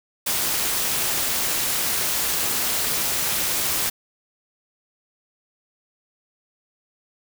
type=noise with amplitude modulation; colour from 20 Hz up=white; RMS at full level=-21 dBFS; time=0.26-3.9 s; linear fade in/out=10 ms; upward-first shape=sine; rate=272 Hz; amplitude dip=50%; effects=none

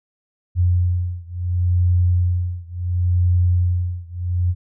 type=beating tone pair; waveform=sine; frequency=88.6 / 89.31 Hz; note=F2 / F2; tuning=+25 / +39 cents; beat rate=0.71 Hz; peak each=-18 / -19 dBFS; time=0.55-4.55 s; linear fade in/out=50 ms; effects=none

